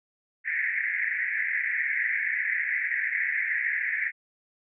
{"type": "band-pass noise", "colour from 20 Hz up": "pink", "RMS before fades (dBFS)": -28, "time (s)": [0.44, 4.12], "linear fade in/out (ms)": 50, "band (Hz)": [1700, 2200], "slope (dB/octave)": 96, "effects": []}